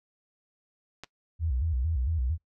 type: clicks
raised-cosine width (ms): 0.2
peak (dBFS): -22 / -30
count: 2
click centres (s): 1.036 / 1.043
type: tone with vibrato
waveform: sine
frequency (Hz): 71.5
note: D2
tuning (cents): -46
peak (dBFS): -25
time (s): 1.39-2.38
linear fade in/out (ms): 50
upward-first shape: square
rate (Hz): 4.4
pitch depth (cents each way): 230
effects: noise-tail reverb RT60 0.1 s tail -21 dB re dry